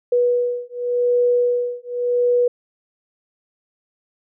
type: beating tone pair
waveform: sine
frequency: 487.1 / 487.98 Hz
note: B4 / B4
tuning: -24 / -21 cents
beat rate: 0.88 Hz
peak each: -19 dBFS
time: 0.12-2.48 s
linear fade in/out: 5 ms
effects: none